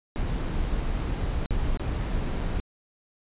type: noise with dropouts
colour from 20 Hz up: brown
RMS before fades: -27 dBFS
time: 0.16-2.6 s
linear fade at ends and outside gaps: 0 ms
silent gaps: 1.459-1.508 / 1.773-1.797 / 2.403-2.409 s
effects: resampled to 8000 Hz